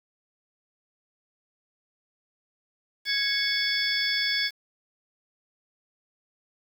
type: tone cluster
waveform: sine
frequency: 1663 / 2203 / 3416 / 4577 / 5240 Hz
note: G#6 / C#7 / G#7 / D8 / E8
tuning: +2 / -11 / +48 / -45 / -11 cents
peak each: -30 dBFS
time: 3.05-4.51 s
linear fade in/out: 50 ms
effects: 8-bit